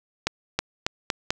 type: accelerating click train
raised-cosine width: 0.2 ms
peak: -5 dBFS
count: 5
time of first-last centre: 0.27-1.305 s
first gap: 320 ms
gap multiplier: 0.86
effects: none